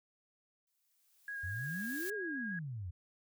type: noise with exponential growth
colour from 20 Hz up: blue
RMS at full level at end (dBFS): -43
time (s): 0.67-2.1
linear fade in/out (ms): 2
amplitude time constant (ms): 310
type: tone with vibrato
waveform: sine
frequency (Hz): 1641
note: G#6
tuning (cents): -21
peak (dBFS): -39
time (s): 1.28-2.59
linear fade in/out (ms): 2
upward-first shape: square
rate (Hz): 6.5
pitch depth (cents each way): 15
type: exponential two-way sweep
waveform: sine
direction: up then down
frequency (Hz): 82.41 to 440 to 82.41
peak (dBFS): -39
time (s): 1.43-2.91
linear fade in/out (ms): 10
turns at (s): 2.14
effects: none